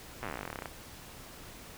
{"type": "slowing click train", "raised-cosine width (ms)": 0.5, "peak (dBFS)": -22, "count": 24, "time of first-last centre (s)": [0.23, 0.657], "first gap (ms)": 8, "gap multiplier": 1.07, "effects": ["pink hiss -49 dBFS RMS until 1.77 s"]}